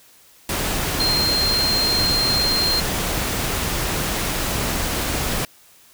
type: tone in noise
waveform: sine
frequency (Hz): 4186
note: C8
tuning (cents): 0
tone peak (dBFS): -18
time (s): 1-2.8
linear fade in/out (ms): 2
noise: pink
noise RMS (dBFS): -23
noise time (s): 0.49-5.45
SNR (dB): +2
effects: white hiss -51 dBFS RMS until 5.93 s